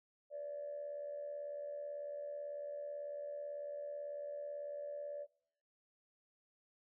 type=tone with amplitude modulation; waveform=sine; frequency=580 Hz; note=D5; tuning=22 cents flat; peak=-38 dBFS; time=0.3-5.27 s; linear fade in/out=50 ms; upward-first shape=sine; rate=78.1 Hz; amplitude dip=60%; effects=noise-tail reverb RT60 0.6 s tail -22 dB re dry + tanh soft clip ceiling -35 dBFS